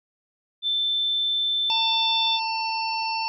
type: tone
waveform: sine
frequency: 3540 Hz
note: A7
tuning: 10 cents sharp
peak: -21 dBFS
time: 0.62-2.4 s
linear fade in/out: 50 ms
type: harmonic tone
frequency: 897 Hz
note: A5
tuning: 33 cents sharp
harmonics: 1 / 3 / 5 / 6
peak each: -26 / -31 / -33 / -34 dBFS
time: 1.7-3.28 s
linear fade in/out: 0 ms
effects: none